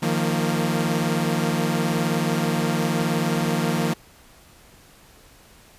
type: chord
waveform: sawtooth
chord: Eb suspended second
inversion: none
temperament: equal with one note detuned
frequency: 155.56 / 174.61 / 230.4 Hz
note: Eb3 / F3 / Bb3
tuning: 0 / 0 / -20 cents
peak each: -21 dBFS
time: 0.02-3.94 s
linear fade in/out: 10 ms
effects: pink hiss -51 dBFS RMS until 5.78 s + resampled to 32000 Hz